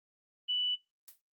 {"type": "tone", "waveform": "sine", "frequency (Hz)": 2969, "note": "F#7", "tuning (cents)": 5, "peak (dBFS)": -29, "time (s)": [0.48, 0.76], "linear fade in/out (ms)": 20}
{"type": "noise with exponential decay", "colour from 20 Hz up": "blue", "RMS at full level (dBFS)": -46, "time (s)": [1.08, 1.21], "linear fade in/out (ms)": 0, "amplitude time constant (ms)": 27}
{"effects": ["noise-tail reverb RT60 0.2 s tail -20 dB re dry", "Opus 32 kbps"]}